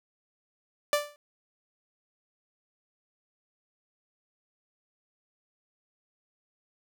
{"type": "tone with exponential decay", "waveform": "sawtooth", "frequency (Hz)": 587.3, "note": "D5", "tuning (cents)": 0, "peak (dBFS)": -16, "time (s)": [0.93, 1.16], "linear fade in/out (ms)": 1, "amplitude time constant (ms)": 50, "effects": []}